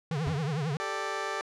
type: tone with vibrato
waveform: square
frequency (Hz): 150.5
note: D3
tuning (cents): +43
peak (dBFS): -29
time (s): 0.11-0.77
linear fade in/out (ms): 2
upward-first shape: triangle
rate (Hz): 11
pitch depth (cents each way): 220
type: tone with exponential decay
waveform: square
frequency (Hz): 91.5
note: F#2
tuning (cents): -19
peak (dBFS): -28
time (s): 0.27-0.46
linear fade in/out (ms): 0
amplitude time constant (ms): 41
type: chord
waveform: 15% pulse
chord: G suspended second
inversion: none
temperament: just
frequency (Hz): 392 / 441 / 588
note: G4 / A4 / D5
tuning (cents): 0 / +4 / +2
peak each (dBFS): -30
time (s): 0.8-1.41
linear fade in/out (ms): 0
effects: low-pass 6000 Hz 12 dB/octave